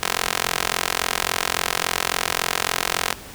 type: tone with high-pass filter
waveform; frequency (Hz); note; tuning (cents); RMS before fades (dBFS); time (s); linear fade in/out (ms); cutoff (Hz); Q
15% pulse; 43.59; F1; -3; -24; 0.03-3.13; 0; 930; 0.51
effects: pink hiss -39 dBFS RMS until 3.34 s